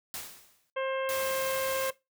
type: noise with exponential decay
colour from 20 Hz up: white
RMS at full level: -36 dBFS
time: 0.14-0.7 s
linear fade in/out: 0 ms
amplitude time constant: 120 ms
type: harmonic tone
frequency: 531 Hz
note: C5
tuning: 25 cents sharp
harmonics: 1 / 2 / 3 / 4 / 5 / 6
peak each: -30 / -36 / -40 / -42 / -44 / -46 dBFS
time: 0.76-1.91 s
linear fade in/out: 10 ms
type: noise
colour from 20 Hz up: white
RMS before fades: -37 dBFS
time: 1.09-1.9 s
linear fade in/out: 0 ms
effects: noise-tail reverb RT60 0.2 s tail -18 dB re dry